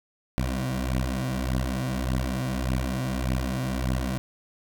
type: beating tone pair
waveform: 15% pulse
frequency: 63.3 / 65 Hz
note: B1 / C2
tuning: +43 / -11 cents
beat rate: 1.7 Hz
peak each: -22 dBFS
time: 0.38-4.18 s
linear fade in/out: 0 ms
effects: none